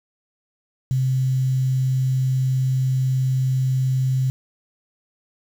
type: tone with quantisation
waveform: sine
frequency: 130.7 Hz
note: C3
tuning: 1 cent flat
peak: -17 dBFS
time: 0.91-4.3 s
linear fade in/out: 0 ms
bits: 7
effects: none